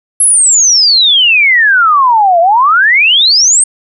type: exponential two-way sweep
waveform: sine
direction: down then up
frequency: 11175 to 659.3 to 8820 Hz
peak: -4 dBFS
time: 0.2-3.64 s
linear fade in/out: 5 ms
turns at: 2.4 s
effects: none